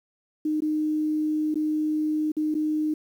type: tone with dropouts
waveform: sine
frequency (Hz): 307.1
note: D#4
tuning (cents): -23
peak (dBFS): -22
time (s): 0.45-2.94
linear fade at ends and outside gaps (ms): 5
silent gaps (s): 0.605-0.62 / 1.543-1.555 / 2.319-2.367 / 2.543-2.55
effects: 9-bit